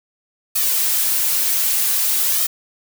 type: noise with flanger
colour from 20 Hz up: blue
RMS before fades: -18 dBFS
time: 0.55-2.47 s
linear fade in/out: 10 ms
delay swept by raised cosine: 1.6 to 7.6 ms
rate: 0.53 Hz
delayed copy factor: +0.7
effects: none